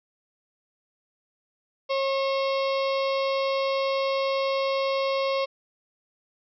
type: harmonic tone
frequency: 542 Hz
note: C#5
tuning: 39 cents flat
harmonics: 1 / 2 / 4 / 5 / 6 / 7 / 8 / 9 / 10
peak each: -24 / -30 / -36 / -38 / -40 / -41 / -42 / -43 / -44 dBFS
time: 1.89-5.46 s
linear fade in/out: 20 ms
effects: none